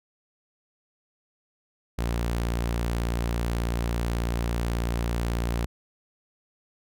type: tone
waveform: sawtooth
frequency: 58.27 Hz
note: A#1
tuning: in tune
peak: -21 dBFS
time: 1.98-5.66 s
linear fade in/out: 10 ms
effects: none